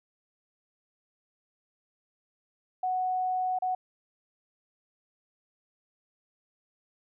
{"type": "tone with dropouts", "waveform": "sine", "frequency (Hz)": 740, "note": "F#5", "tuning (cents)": 0, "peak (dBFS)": -26, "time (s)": [2.83, 3.75], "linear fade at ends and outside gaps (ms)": 5, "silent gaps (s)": [3.588, 3.621], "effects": []}